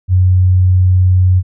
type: tone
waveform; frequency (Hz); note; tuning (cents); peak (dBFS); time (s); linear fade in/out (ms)
sine; 91.9; F#2; -11; -6; 0.08-1.43; 50
effects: none